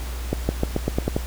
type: accelerating click train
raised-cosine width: 2 ms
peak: -7 dBFS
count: 8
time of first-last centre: 0.33-1.165 s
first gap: 160 ms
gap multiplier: 0.9
effects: added 60 Hz sine -27 dBFS peak until 1.26 s + pink hiss -38 dBFS RMS until 1.26 s